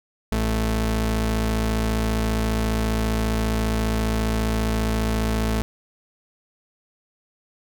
sawtooth tone pair together, 54.8 / 109.6 Hz, A1 / A2, -6 / -6 cents, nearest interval octave, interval 1200 cents, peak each -18 dBFS, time 0.32-5.62 s, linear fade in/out 0 ms, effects none

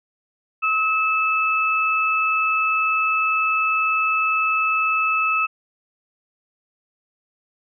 sine tone pair together, 1285 / 2621 Hz, E6 / E7, -45 / -11 cents, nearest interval octave, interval 1234 cents, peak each -20 dBFS, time 0.62-5.47 s, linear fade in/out 20 ms, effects none

